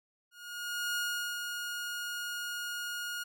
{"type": "tone with ADSR envelope", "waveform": "sawtooth", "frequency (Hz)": 1433, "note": "F6", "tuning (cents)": 44, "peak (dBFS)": -27, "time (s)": [0.31, 3.24], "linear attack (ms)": 650, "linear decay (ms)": 410, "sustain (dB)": -5, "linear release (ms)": 14, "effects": []}